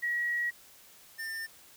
sine / square tone pair in turn, 1912 / 1798.5 Hz, A#6 / A6, +43 / +37 cents, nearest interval minor second, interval 106 cents, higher first, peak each -28 / -36 dBFS, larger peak first, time 0.02-0.51 / 1.18-1.47 s, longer first, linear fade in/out 20 ms, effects white hiss -56 dBFS RMS until 1.76 s

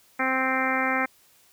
harmonic tone, 261.6 Hz, C4, in tune, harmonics 1 / 2 / 3 / 4 / 5 / 6 / 7 / 8 / 9, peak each -30 / -32 / -30 / -33 / -30 / -31 / -31 / -29 / -34 dBFS, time 0.19-1.06 s, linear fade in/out 10 ms, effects white hiss -59 dBFS RMS until 1.52 s

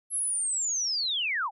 sine linear sweep, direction down, 11220 to 727 Hz, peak -26 dBFS, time 0.1-1.51 s, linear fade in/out 50 ms, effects none

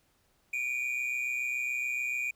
triangle tone pair together, 2324 / 2451 Hz, D7 / D#7, -19 / -27 cents, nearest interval minor second, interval 92 cents, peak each -33 / -30 dBFS, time 0.53-2.31 s, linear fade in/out 5 ms, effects pink hiss -70 dBFS RMS until 2.35 s

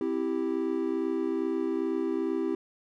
triangle chord, C major, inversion none, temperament equal, 261.6 / 329.6 / 392 Hz, C4 / E4 / G4, 0 / 0 / 0 cents, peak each -31 / -28 / -29 dBFS, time 0.01-2.55 s, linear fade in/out 2 ms, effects none

